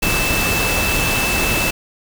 sine tone in noise, 2637 Hz, E7, in tune, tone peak -20 dBFS, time 0.02-1.71 s, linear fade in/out 10 ms, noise pink, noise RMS -19 dBFS, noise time 0.02-1.71 s, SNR -4 dB, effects none

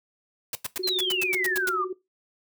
white noise bursts, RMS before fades -30 dBFS, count 11, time 0.53-1.692 s, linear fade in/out 2 ms, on 22 ms, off 92 ms
sine tone with tremolo, 370 Hz, F#4, in tune, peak -26 dBFS, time 0.79-1.93 s, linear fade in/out 5 ms, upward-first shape sine, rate 18 Hz, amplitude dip 70%
sine exponential sweep, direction down, 4326 to 1155 Hz, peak -24 dBFS, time 0.83-1.85 s, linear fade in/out 10 ms
effects noise-tail reverb RT60 0.2 s tail -18 dB re dry

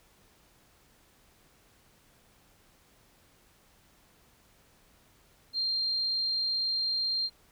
sine tone, 4186 Hz, C8, in tune, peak -27 dBFS, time 5.53-7.3 s, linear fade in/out 50 ms, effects pink hiss -63 dBFS RMS until 7.51 s

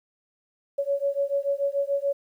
sine beating tone pair, 557 / 563.9 Hz, C#5 / C#5, +8 / +30 cents, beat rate 6.9 Hz, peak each -26 dBFS, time 0.78-2.13 s, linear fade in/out 10 ms, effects 10-bit

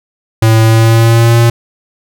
square tone with pitch glide, 111.8 to 117.02 Hz, A2 to A#2, +28 to +7 cents, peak -5 dBFS, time 0.42-1.5 s, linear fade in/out 5 ms, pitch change +79 cents, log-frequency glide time 0.63-1.39 s, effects none

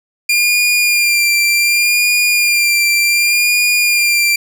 sawtooth tone with vibrato, 2397 Hz, D7, 35 cents sharp, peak -7 dBFS, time 0.29-4.36 s, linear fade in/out 5 ms, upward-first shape sine, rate 0.67 Hz, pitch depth 28 cents each way, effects none

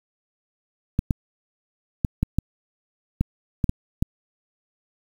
clicks, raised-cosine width 5 ms, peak -7 dBFS, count 9, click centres 0.991 / 1.108 / 2.048 / 2.23 / 2.386 / 3.21 / 3.642 / 3.694 / 4.025 s, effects 7-bit

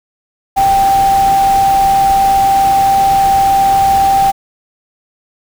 sine tone in noise, 784 Hz, G5, in tune, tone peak -7 dBFS, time 0.56-4.32 s, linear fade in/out 20 ms, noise pink, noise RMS -23 dBFS, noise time 0.56-4.32 s, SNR +13 dB, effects none

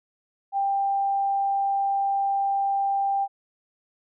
sine tone, 791 Hz, G5, 15 cents sharp, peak -21 dBFS, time 0.52-3.28 s, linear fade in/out 50 ms, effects none

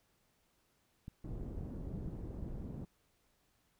clicks, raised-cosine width 5 ms, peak -33 dBFS, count 3, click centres 1.081 / 1.611 / 2.061 s
pink low-pass noise, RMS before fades -43 dBFS, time 1.24-2.85 s, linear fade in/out 5 ms, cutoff 300 Hz, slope 12 dB/octave
effects pink hiss -75 dBFS RMS until 3.79 s

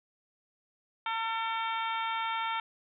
harmonic tone with a mistuned harmonic, 452.3 Hz, A4, 48 cents sharp, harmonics 2 / 3 / 4 / 5 / 6 / 7 / 8, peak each -33 / -35 / -43 / -39 / -46 / -43 / -44 dBFS, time 1.06-2.6 s, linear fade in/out 2 ms, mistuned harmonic 4, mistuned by -23 cents, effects none

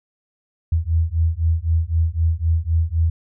sine beating tone pair, 80.2 / 84.1 Hz, E2 / E2, -47 / +35 cents, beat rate 3.9 Hz, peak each -19 dBFS, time 0.72-3.1 s, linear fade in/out 5 ms, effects none

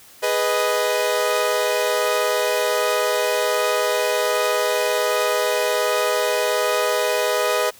sawtooth chord, G# minor, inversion none, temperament equal, 415.3 / 493.9 / 622.3 Hz, G#4 / B4 / D#5, 0 / 0 / 0 cents, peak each -21 / -18 / -18 dBFS, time 0.22-7.71 s, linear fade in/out 20 ms, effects white hiss -47 dBFS RMS until 7.79 s

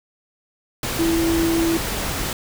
sine tone in noise, 330.9 Hz, E4, 7 cents sharp, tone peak -17 dBFS, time 0.99-1.77 s, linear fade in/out 2 ms, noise pink, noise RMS -25 dBFS, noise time 0.83-2.33 s, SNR +5 dB, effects none

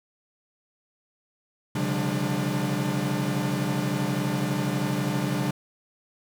45% pulse tone cluster, 131.4 / 143.7 / 178.9 / 202.4 / 297 Hz, C3 / D3 / F3 / G#3 / D4, +8 / -37 / +42 / -44 / +20 cents, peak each -31 dBFS, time 1.75-5.51 s, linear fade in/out 5 ms, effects none

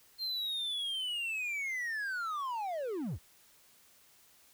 triangle linear sweep, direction down, 4212 to 47.32 Hz, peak -32 dBFS, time 0.18-3.19 s, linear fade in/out 50 ms, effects white hiss -63 dBFS RMS until 4.53 s

